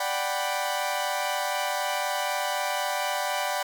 sawtooth chord, G major seventh, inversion second, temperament equal, 587.3 / 740 / 784 / 987.8 Hz, D5 / F#5 / G5 / B5, 0 / 0 / 0 / 0 cents, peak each -28 dBFS, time 0-3.63 s, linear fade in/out 5 ms, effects none

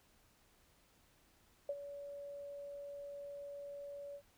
sine tone with ADSR envelope, 569 Hz, C#5, 45 cents sharp, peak -34 dBFS, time 1.69-4.22 s, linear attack 3 ms, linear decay 49 ms, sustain -11 dB, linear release 71 ms, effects pink hiss -70 dBFS RMS until 4.37 s

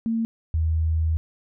sine tone pair in turn, 227 / 80.1 Hz, A#3 / E2, -46 / -49 cents, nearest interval octave + tritone, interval 1803 cents, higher first, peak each -21 / -19 dBFS, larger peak second, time 0.06-0.25 / 0.54-1.17 s, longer second, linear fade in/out 0 ms, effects none

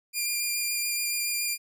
10% pulse tone with vibrato, 2400 Hz, D7, 37 cents sharp, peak -18 dBFS, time 0.13-1.58 s, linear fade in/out 50 ms, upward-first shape triangle, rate 7.1 Hz, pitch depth 13 cents each way, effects none

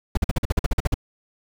brown noise bursts, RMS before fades -18 dBFS, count 12, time 0.15-0.943 s, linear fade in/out 5 ms, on 23 ms, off 47 ms, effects none

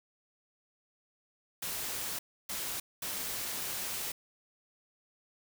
white noise bursts at uneven times, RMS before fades -37 dBFS, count 3, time 1.62-2.19 / 2.49-2.8 / 3.02-4.12 s, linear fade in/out 5 ms, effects none

